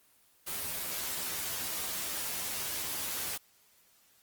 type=noise with comb filter; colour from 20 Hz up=white; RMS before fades=-36 dBFS; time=0.46-3.38 s; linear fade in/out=20 ms; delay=12 ms; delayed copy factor=+0.85; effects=white hiss -65 dBFS RMS until 4.22 s + Opus 24 kbps